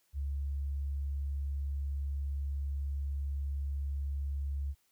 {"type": "tone", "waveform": "sine", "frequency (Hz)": 70, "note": "C#2", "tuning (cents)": 18, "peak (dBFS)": -32, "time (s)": [0.13, 4.75], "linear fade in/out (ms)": 50, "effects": ["white hiss -73 dBFS RMS until 4.91 s"]}